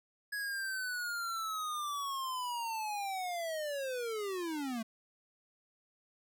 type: linear sweep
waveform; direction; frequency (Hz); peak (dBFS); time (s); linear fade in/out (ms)
square; down; 1677 to 217.4; -36; 0.32-4.83; 10
effects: none